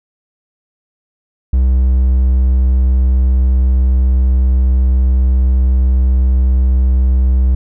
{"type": "tone", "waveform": "triangle", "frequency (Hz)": 63.9, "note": "C2", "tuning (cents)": -40, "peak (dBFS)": -6, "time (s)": [1.53, 7.55], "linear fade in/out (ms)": 5, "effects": []}